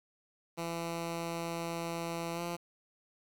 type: tone with pitch glide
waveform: 10% pulse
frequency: 168 to 171.83 Hz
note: E3 to F3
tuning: +33 to -28 cents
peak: -27 dBFS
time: 0.57-2.57 s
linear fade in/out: 20 ms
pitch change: +39 cents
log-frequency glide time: 2.34-2.41 s
effects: 10-bit